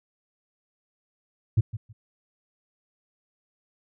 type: tone with echo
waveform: sine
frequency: 110 Hz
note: A2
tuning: in tune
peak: -13 dBFS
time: 1.57-1.61 s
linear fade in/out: 10 ms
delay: 160 ms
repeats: 2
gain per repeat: -15 dB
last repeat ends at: 1.93 s
effects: tanh soft clip ceiling -14 dBFS